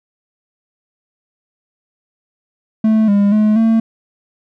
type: tone with pitch steps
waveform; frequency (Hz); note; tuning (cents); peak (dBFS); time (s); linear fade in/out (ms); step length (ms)
triangle; 218.8 / 202.1 / 213.4 / 224.9; A3 / G#3 / G#3 / A3; -9 / -47 / +47 / +38; -7; 2.84-3.8; 5; 240
effects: none